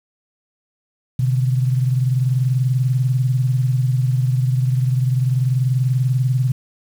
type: tone pair together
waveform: sine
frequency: 126.52 / 146.83 Hz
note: B2 / D3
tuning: +42 / 0 cents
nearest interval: minor third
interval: 258 cents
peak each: -15 / -23 dBFS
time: 1.19-6.52 s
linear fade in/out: 5 ms
effects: 7-bit